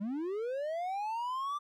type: linear sweep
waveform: triangle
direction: up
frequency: 190 to 1187 Hz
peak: -31 dBFS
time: 0-1.59 s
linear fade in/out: 20 ms
effects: none